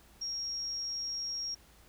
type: tone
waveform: sine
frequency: 5588 Hz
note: F8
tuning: in tune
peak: -34 dBFS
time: 0.21-1.55 s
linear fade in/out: 10 ms
effects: added 57 Hz sine -62 dBFS peak until 1.88 s + pink hiss -61 dBFS RMS until 1.88 s